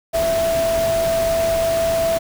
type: tone in noise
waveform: sine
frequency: 662 Hz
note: E5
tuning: 7 cents sharp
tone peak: -16 dBFS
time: 0.13-2.19 s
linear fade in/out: 20 ms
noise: pink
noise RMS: -27 dBFS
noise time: 0.13-2.19 s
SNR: +8 dB
effects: none